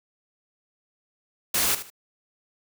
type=noise with echo; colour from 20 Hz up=white; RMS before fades=-23 dBFS; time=1.54-1.75 s; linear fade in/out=5 ms; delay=76 ms; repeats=2; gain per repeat=-12 dB; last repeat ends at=1.902 s; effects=none